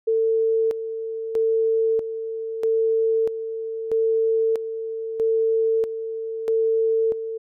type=tone with tremolo; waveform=sine; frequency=448 Hz; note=A4; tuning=31 cents sharp; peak=-17 dBFS; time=0.07-7.38 s; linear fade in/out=10 ms; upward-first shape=square; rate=0.78 Hz; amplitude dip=65%; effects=none